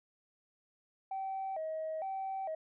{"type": "tone with vibrato", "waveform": "sine", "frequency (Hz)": 699, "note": "F5", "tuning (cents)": 1, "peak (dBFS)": -34, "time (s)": [1.11, 2.55], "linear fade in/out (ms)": 5, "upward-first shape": "square", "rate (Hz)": 1.1, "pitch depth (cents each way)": 170, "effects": ["tanh soft clip ceiling -32 dBFS"]}